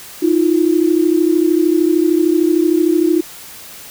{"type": "tone pair together", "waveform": "sine", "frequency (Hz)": [316, 349.2], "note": ["D#4", "F4"], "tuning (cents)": [27, 0], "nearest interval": "major second", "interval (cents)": 173, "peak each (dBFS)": -13, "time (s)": [0.22, 3.21], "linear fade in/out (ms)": 10, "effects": ["white hiss -35 dBFS RMS until 3.9 s"]}